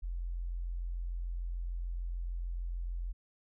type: tone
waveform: sine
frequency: 43.38 Hz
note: F1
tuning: 11 cents flat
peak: -34 dBFS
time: 0.02-3.13 s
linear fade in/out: 20 ms
effects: none